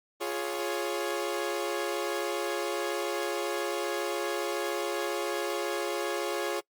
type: chord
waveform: sawtooth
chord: Db major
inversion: first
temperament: equal with one note detuned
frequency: 349.2 / 416.5 / 554.4 Hz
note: F4 / Ab4 / Db5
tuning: 0 / +5 / 0 cents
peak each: -30 dBFS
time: 0.2-6.61 s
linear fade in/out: 20 ms
effects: noise-tail reverb RT60 0.1 s tail -24 dB re dry + Opus 24 kbps